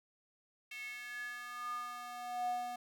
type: tone with high-pass filter sweep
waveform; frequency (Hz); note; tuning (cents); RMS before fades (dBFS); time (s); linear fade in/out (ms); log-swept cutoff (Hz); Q
square; 243.6; B3; -24; -42; 0.71-2.76; 5; 2400 to 600; 7.9
effects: none